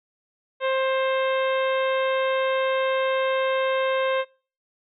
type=harmonic tone; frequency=528 Hz; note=C5; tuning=16 cents sharp; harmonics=1 / 2 / 3 / 4 / 5 / 6 / 7; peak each=-22 / -28 / -32 / -34 / -36 / -38 / -39 dBFS; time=0.6-4.25 s; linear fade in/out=50 ms; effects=noise-tail reverb RT60 0.4 s tail -25 dB re dry